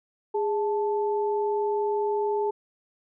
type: tone pair together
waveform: sine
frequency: 413.1 / 875.3 Hz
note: G#4 / A5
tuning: -9 / -9 cents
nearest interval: octave + minor second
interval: 1300 cents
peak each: -24 / -29 dBFS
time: 0.34-2.51 s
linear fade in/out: 10 ms
effects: none